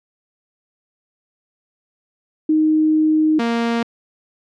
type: tone pair in turn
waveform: sine / sawtooth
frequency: 311 / 233 Hz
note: D#4 / A#3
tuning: -1 / -1 cents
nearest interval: perfect fourth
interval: 500 cents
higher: first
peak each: -12 / -13 dBFS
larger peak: first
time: 2.49-3.39 / 3.39-3.83 s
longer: first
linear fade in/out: 5 ms
effects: low-pass 4000 Hz 12 dB/octave